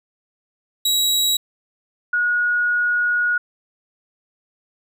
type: tone pair in turn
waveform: sawtooth / sine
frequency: 3870 / 1449.6 Hz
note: B7 / F#6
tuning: -36 / -36 cents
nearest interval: octave + perfect fourth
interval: 1700 cents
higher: first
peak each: -13 / -16 dBFS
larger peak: first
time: 0.85-1.37 / 2.13-3.38 s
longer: second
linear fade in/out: 5 ms
effects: none